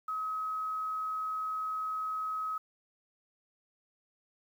sine tone with quantisation, 1275 Hz, D#6, 42 cents sharp, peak -32 dBFS, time 0.08-2.58 s, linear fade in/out 5 ms, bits 10, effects none

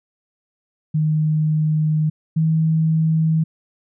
sine tone pair in turn, 154.7 / 159.69 Hz, D#3 / D#3, -10 / +45 cents, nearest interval minor second, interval 55 cents, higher second, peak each -15 / -14 dBFS, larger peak second, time 0.94-2.1 / 2.36-3.44 s, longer first, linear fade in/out 10 ms, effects none

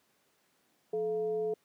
sine tone with frequency modulation, 431.8 Hz, A4, 33 cents flat, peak -29 dBFS, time 0.93-1.54 s, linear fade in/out 5 ms, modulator 255 Hz, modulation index 0.45, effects pink hiss -71 dBFS RMS until 1.64 s + high-pass 200 Hz 12 dB/octave

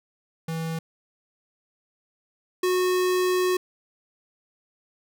square tone pair in turn, 162.9 / 365.7 Hz, E3 / F#4, -20 / -20 cents, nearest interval octave + major second, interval 1400 cents, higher second, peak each -28 / -21 dBFS, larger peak second, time 0.48-0.79 / 2.63-3.57 s, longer second, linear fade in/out 5 ms, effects none

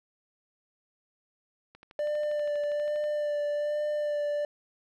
click train, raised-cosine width 0.3 ms, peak -34 dBFS, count 17, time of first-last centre 1.75-3.04 s, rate 12.4 Hz
triangle tone with vibrato, 592 Hz, D5, 14 cents sharp, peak -25 dBFS, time 1.99-4.45 s, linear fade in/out 2 ms, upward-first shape sine, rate 1.2 Hz, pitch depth 17 cents each way
effects none

